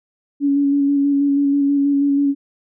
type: tone with vibrato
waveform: sine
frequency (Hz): 281.8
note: C#4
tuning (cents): +29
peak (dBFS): -13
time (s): 0.4-2.35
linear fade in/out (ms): 50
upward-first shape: square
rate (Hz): 6.2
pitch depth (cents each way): 15
effects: none